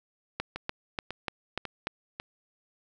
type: two click trains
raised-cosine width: 0.3 ms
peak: -14 / -19 dBFS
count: 6 / 4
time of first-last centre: 0.4-1.871 / 0.56-2.199 s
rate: 3.4 / 1.83 Hz
effects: none